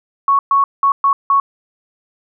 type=tone bursts at uneven times; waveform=sine; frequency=1108.7 Hz; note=C#6; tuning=in tune; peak=-9 dBFS; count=5; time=0.28-0.39 / 0.51-0.64 / 0.83-0.92 / 1.04-1.13 / 1.3-1.4 s; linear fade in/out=2 ms; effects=none